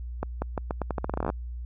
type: accelerating click train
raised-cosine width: 1 ms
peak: -14 dBFS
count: 18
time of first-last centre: 0.23-1.301 s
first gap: 190 ms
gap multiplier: 0.83
effects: added 60 Hz sine -33 dBFS peak until 1.65 s